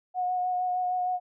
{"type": "tone with vibrato", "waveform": "sine", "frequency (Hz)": 728, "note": "F#5", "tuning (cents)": -28, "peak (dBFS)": -25, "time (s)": [0.14, 1.2], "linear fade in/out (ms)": 50, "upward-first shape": "sine", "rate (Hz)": 6.5, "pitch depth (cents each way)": 16, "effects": []}